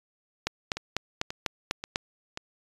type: two click trains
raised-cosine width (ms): 0.2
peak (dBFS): -17 / -9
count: 4 / 7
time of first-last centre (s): 0.77-2.374 / 0.47-1.959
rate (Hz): 1.87 / 4.03
effects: resampled to 24000 Hz

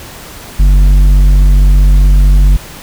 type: tone with tanh clipping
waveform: sine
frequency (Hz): 47.73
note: G1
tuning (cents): -45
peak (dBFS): -4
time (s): 0.59-2.57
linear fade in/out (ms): 10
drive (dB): 8
effects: pink hiss -30 dBFS RMS until 2.82 s

